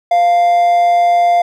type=tone with amplitude modulation; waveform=triangle; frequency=697 Hz; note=F5; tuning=4 cents flat; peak=-5 dBFS; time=0.11-1.42 s; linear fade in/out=5 ms; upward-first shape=sine; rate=193 Hz; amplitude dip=25%; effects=none